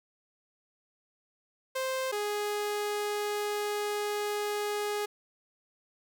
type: tone pair in turn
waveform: sawtooth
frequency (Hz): 523.3 / 415.3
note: C5 / G#4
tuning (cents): 0 / 0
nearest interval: major third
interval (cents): 400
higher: first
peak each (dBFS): -26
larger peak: neither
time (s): 1.75-2.12 / 2.12-5.06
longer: second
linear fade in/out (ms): 10
effects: none